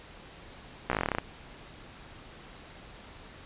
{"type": "slowing click train", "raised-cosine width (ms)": 0.5, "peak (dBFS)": -12, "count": 13, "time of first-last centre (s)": [0.9, 1.185], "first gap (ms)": 15, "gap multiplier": 1.08, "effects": ["pink hiss -49 dBFS RMS until 3.45 s", "resampled to 8000 Hz"]}